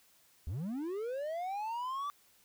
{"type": "linear sweep", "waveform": "triangle", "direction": "up", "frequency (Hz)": [66.1, 1174.7], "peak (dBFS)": -33, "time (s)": [0.47, 2.1], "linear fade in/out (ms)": 0, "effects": ["white hiss -66 dBFS RMS until 2.44 s"]}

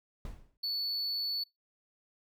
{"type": "noise with exponential decay", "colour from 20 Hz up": "brown", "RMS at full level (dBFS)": -36, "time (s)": [0.25, 0.57], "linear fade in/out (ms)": 2, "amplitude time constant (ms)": 69}
{"type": "tone", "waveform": "triangle", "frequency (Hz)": 4448, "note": "C#8", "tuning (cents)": 5, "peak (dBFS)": -30, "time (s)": [0.63, 1.44], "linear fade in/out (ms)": 10}
{"effects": ["noise-tail reverb RT60 0.2 s tail -26 dB re dry"]}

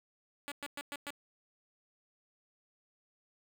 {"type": "tone bursts", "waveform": "5% pulse", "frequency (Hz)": 286.2, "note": "D4", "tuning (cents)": -45, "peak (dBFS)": -28, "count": 5, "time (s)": [0.48, 1.105], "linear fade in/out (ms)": 0, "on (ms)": 37, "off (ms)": 110, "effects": []}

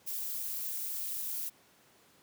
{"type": "noise with amplitude modulation", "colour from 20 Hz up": "violet", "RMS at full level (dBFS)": -34, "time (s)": [0.06, 1.5], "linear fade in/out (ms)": 20, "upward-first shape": "sine", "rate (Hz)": 225, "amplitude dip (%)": 65, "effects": ["pink hiss -63 dBFS RMS until 2.22 s", "high-pass 150 Hz 12 dB/octave"]}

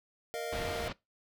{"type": "chord", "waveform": "square", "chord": "Bb suspended fourth", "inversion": "none", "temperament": "equal with one note detuned", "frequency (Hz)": [466.2, 618.3, 698.5], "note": ["Bb4", "Eb5", "F5"], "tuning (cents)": [0, -11, 0], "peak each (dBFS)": [-39, -41, -42], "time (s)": [0.34, 0.88], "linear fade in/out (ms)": 0}
{"type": "low-pass noise", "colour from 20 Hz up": "pink", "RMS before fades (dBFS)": -39, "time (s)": [0.52, 0.93], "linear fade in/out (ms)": 10, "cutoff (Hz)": 4400, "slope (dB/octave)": 24}
{"effects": ["noise-tail reverb RT60 0.2 s tail -21 dB re dry"]}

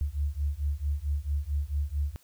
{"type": "beating tone pair", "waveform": "sine", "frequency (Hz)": [70.2, 74.7], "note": ["C#2", "D2"], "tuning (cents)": [22, 30], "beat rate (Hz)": 4.5, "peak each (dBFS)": -30, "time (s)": [0.01, 2.16], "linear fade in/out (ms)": 0, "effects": ["white hiss -62 dBFS RMS until 2.23 s"]}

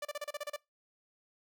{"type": "tone bursts", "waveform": "sawtooth", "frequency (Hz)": 587.3, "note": "D5", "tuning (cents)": 0, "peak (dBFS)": -32, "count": 9, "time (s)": [0.02, 0.563], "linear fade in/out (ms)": 5, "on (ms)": 31, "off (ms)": 33, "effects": ["noise-tail reverb RT60 0.2 s tail -22 dB re dry"]}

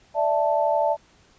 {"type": "chord", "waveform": "sine", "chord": "D suspended second", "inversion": "none", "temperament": "equal", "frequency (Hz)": [587.3, 659.3, 880], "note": ["D5", "E5", "A5"], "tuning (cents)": [0, 0, 0], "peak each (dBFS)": -23, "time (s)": [0.14, 0.97], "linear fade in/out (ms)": 50, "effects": ["pink hiss -57 dBFS RMS until 1.38 s", "resampled to 16000 Hz"]}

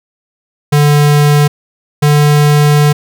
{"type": "tone pair in turn", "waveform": "square", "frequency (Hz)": [146.83, 147.57], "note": ["D3", "D3"], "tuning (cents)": [0, 9], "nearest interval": "unison", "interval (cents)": 9, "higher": "second", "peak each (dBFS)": -6, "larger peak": "neither", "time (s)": [[0.72, 1.48], [2.02, 2.93]], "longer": "second", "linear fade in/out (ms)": 10, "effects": []}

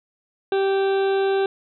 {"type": "harmonic tone", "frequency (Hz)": 390, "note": "G4", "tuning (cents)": -9, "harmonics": [1, 2, 3, 4, 6, 7, 8, 9, 10], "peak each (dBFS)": [-18, -27, -38, -32, -43, -40, -46, -41, -41], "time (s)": [0.52, 1.46], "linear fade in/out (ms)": 2, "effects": []}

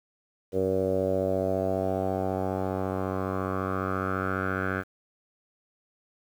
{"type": "tone with low-pass filter sweep", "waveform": "10% pulse", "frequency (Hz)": 94.6, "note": "F#2", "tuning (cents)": 39, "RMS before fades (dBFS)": -28, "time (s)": [0.52, 4.84], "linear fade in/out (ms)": 50, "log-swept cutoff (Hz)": [490, 1600], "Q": 4.6, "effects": ["9-bit"]}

